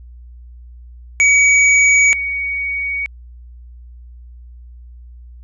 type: tone pair in turn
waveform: square / sine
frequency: 2265 / 2244 Hz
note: C#7 / C#7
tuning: +37 / +21 cents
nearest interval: unison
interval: 16 cents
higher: first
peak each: -9 / -18 dBFS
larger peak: first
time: 1.2-2.13 / 2.13-3.06 s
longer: neither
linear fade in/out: 0 ms
effects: added 60 Hz sine -35 dBFS peak until 5.43 s + resampled to 22050 Hz